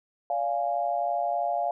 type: chord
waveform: sine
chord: D diminished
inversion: none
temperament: equal with one note detuned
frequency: 575.2 / 698.5 / 830.6 Hz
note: D5 / F5 / Ab5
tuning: -36 / 0 / 0 cents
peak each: -32 / -26 / -32 dBFS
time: 0.3-1.71 s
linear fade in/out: 2 ms
effects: none